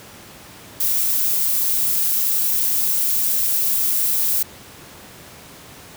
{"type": "noise", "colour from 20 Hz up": "violet", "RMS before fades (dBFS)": -19, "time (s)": [0.8, 4.43], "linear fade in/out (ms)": 5, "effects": ["pink hiss -41 dBFS RMS until 5.96 s", "high-pass 80 Hz 12 dB/octave"]}